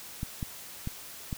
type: clicks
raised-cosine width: 5 ms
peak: -20 dBFS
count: 4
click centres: 0.231 / 0.428 / 0.874 / 1.328 s
effects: white hiss -45 dBFS RMS until 1.37 s